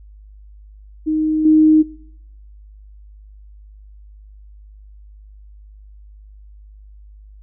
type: tone with level steps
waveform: sine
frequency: 311.1 Hz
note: D#4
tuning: in tune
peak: -15 / -8 dBFS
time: 1.06-1.83 s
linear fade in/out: 20 ms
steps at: 1.45 s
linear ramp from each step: 5 ms
effects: noise-tail reverb RT60 0.9 s tail -24 dB re dry + added 51 Hz sine -39 dBFS peak until 7.42 s